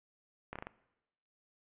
slowing click train, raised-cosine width 0.5 ms, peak -26 dBFS, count 5, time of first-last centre 0.53-0.67 s, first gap 26 ms, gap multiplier 1.2, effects noise-tail reverb RT60 0.9 s tail -19 dB re dry + resampled to 8000 Hz

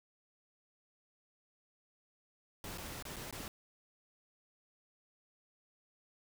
pink noise with dropouts, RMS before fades -45 dBFS, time 2.64-3.48 s, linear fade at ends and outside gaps 1 ms, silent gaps 2.776-2.782 / 3.025-3.052 / 3.161-3.165 / 3.31-3.326 s, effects none

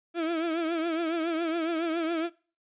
35% pulse tone with vibrato, 329.6 Hz, E4, in tune, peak -25 dBFS, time 0.14-2.3 s, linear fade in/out 50 ms, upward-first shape triangle, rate 7.2 Hz, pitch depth 95 cents each way, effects noise-tail reverb RT60 0.4 s tail -23 dB re dry + resampled to 8000 Hz

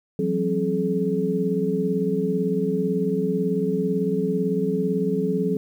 sine tone cluster, 171.1 / 189.1 / 266.7 / 427.2 Hz, F3 / F#3 / C4 / G#4, -35 / +38 / +33 / +49 cents, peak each -27 / -25 / -28 / -24 dBFS, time 0.19-5.57 s, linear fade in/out 2 ms, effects 9-bit

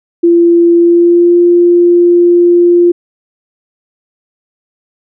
sine tone with pitch glide, 341.7 to 348.5 Hz, F4 to F4, -38 to -4 cents, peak -3 dBFS, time 0.23-2.92 s, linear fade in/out 10 ms, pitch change +34 cents, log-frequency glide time 0.76-1.38 s, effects none

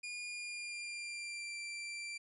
sawtooth tone with pitch glide, 2430 to 2354 Hz, D#7 to D7, -42 to +3 cents, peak -38 dBFS, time 0.03-2.18 s, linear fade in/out 10 ms, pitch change -55 cents, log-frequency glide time 0.24-1.58 s, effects resampled to 24000 Hz

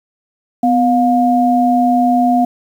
sine tone pair together, 250 / 710 Hz, B3 / F5, +21 / +28 cents, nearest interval octave + tritone, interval 1807 cents, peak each -12 dBFS, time 0.63-2.45 s, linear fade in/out 5 ms, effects 7-bit

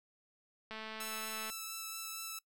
click train, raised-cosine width 0.3 ms, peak -29 dBFS, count 174, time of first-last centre 0.71-1.5 s, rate 219 Hz
5% pulse tone with vibrato, 1318.5 Hz, E6, in tune, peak -30 dBFS, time 1-2.39 s, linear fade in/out 5 ms, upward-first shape sine, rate 4.3 Hz, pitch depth 9 cents each way
effects noise-tail reverb RT60 0.1 s tail -22 dB re dry

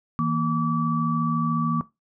sine tone cluster, 161.1 / 235 / 1152 Hz, E3 / A#3 / D6, -39 / +14 / -34 cents, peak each -25 dBFS, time 0.19-1.81 s, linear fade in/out 0 ms, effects noise-tail reverb RT60 0.2 s tail -17 dB re dry

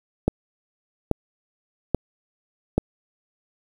click train, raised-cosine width 2 ms, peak -5 dBFS, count 4, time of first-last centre 0.28-2.78 s, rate 1.2 Hz, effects 7-bit

